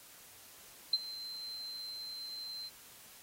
sine tone with ADSR envelope, 4104 Hz, C8, 34 cents flat, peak -23 dBFS, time 0.93-2.7 s, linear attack 4 ms, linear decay 38 ms, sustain -18 dB, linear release 31 ms, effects white hiss -56 dBFS RMS until 3.22 s + AAC 48 kbps

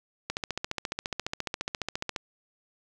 click train, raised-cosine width 0.2 ms, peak -13 dBFS, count 28, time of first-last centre 0.3-2.162 s, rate 14.5 Hz, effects none

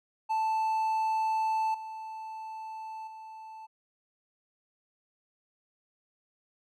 triangle tone with level steps, 880 Hz, A5, in tune, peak -24 / -36 / -41 dBFS, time 0.29-3.67 s, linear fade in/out 20 ms, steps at 1.74 / 3.07 s, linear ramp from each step 5 ms, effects none

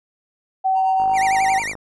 sine tone with pitch glide, 762 to 769.1 Hz, G5 to G5, -49 to -33 cents, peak -15 dBFS, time 0.64-1.6 s, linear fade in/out 20 ms, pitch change +16 cents, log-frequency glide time 0.95-1.27 s
triangle tone with tremolo, 927 Hz, A#5, 10 cents flat, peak -22 dBFS, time 0.74-1.66 s, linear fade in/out 50 ms, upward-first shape triangle, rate 8.3 Hz, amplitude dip 85%
click train, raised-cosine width 1 ms, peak -21 dBFS, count 40, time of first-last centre 1-1.753 s, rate 51.8 Hz
45% pulse tone with vibrato, 2093 Hz, C7, in tune, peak -23 dBFS, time 1.13-1.75 s, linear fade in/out 50 ms, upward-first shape sine, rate 11 Hz, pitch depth 230 cents each way
effects resampled to 24000 Hz

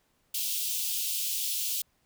white high-pass noise, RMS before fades -31 dBFS, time 0.34-1.82 s, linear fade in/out 5 ms, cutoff 2700 Hz, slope 48 dB/octave, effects pink hiss -71 dBFS RMS until 2.05 s

